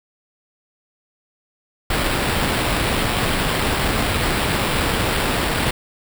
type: noise with sample-and-hold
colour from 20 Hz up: pink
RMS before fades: -20 dBFS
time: 1.9-5.71 s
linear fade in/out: 5 ms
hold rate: 6300 Hz
effects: none